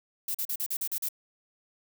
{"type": "noise bursts", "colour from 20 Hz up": "violet", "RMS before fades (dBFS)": -31, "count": 8, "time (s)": [0.28, 1.088], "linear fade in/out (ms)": 5, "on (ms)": 66, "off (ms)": 40, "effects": []}